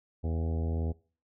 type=harmonic tone with a mistuned harmonic; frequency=81.5 Hz; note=E2; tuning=19 cents flat; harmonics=1 / 2 / 3 / 4 / 5 / 6 / 7 / 8 / 9 / 10; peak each=-29 / -39 / -39 / -45 / -44 / -45 / -50 / -51 / -53 / -54 dBFS; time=0.23-0.93 s; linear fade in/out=20 ms; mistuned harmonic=8; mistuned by=+45 cents; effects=noise-tail reverb RT60 0.4 s tail -22 dB re dry